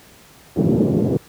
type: band-pass noise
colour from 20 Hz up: pink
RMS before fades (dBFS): -17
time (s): 0.56-1.17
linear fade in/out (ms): 2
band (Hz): 120 to 450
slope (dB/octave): 24
effects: pink hiss -47 dBFS RMS until 1.28 s + high-pass 60 Hz 12 dB/octave